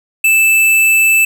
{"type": "tone", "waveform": "square", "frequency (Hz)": 2637, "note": "E7", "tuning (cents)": 0, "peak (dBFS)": -8, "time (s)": [0.24, 1.25], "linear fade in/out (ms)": 5, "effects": []}